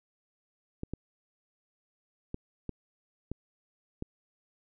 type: clicks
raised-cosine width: 3 ms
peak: -22 dBFS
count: 6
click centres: 0.834 / 0.936 / 2.344 / 2.693 / 3.316 / 4.024 s
effects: none